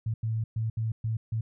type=tone bursts at uneven times; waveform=sine; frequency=111.6 Hz; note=A2; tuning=25 cents sharp; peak=-26 dBFS; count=6; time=0.06-0.14 / 0.23-0.44 / 0.56-0.7 / 0.77-0.92 / 1.04-1.17 / 1.32-1.41 s; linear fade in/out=5 ms; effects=none